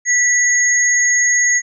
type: tone pair together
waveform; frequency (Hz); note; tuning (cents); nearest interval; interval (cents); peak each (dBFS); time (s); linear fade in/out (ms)
sine; 1964 / 6606; B6 / G#8; -10 / -10; octave + major sixth; 2100; -14; 0.05-1.62; 50
effects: none